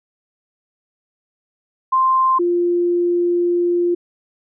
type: tone pair in turn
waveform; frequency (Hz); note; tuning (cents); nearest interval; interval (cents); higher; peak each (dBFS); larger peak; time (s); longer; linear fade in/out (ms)
sine; 1046.5 / 349.2; C6 / F4; 0 / 0; octave + perfect fifth; 1900; first; -12 / -14; first; 1.92-2.39 / 2.39-3.95; second; 10
effects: none